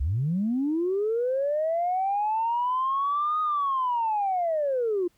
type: linear two-way sweep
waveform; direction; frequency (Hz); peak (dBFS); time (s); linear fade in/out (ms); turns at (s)
sine; up then down; 58.27 to 1250 to 339.2; -22; 0-5.08; 10; 3.41
effects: tanh soft clip ceiling -18 dBFS + pink hiss -67 dBFS RMS until 5.17 s